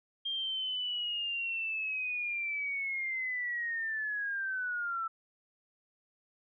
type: linear sweep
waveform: sine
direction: down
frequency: 3208 to 1320 Hz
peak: -32 dBFS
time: 0.25-5.08 s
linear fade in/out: 10 ms
effects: none